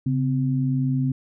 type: tone pair together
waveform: sine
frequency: 136.46 / 257.6 Hz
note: C#3 / C4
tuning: -27 / -27 cents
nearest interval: major seventh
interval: 1100 cents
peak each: -21 / -24 dBFS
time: 0.06-1.12 s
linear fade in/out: 5 ms
effects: none